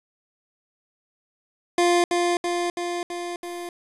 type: tone with echo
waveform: 25% pulse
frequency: 349.2 Hz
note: F4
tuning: in tune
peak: -13 dBFS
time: 1.78-2.04 s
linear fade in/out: 2 ms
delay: 330 ms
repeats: 5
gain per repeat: -3 dB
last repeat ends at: 3.69 s
effects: resampled to 24000 Hz + 8-bit